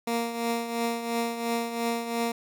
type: tone with tremolo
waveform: 15% pulse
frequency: 233.1 Hz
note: A#3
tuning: in tune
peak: -18 dBFS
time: 0.07-2.32 s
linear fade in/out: 5 ms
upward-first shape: triangle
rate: 2.9 Hz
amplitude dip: 65%
effects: none